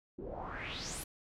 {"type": "noise with low-pass filter sweep", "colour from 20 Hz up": "pink", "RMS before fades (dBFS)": -42, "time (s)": [0.18, 1.04], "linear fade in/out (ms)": 10, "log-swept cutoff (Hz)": [330, 12000], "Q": 5, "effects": []}